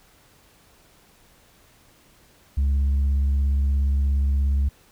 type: tone with vibrato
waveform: sine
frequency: 69.3 Hz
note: C#2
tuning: in tune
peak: -15 dBFS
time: 2.57-4.69 s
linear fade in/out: 10 ms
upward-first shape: sine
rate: 17 Hz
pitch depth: 22 cents each way
effects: tanh soft clip ceiling -17 dBFS + pink hiss -56 dBFS RMS until 4.91 s